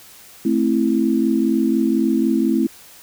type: chord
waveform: sine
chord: A minor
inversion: none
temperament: just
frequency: 220 / 264 / 330 Hz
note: A3 / C4 / E4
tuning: 0 / +16 / +2 cents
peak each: -19 dBFS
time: 0.45-2.67 s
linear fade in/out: 5 ms
effects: white hiss -44 dBFS RMS until 3.02 s